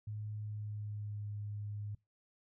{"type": "tone with pitch glide", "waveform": "sine", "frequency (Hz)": [106.1, 103.74], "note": ["G#2", "G#2"], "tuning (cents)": [38, -1], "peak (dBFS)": -39, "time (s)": [0.07, 1.95], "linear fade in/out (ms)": 5, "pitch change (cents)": -39, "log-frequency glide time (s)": [0.34, 1.26], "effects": ["noise-tail reverb RT60 0.2 s tail -22 dB re dry"]}